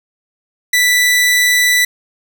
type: tone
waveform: sawtooth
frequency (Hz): 1975.5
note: B6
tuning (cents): 0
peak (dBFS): -6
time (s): 0.73-1.85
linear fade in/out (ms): 5
effects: none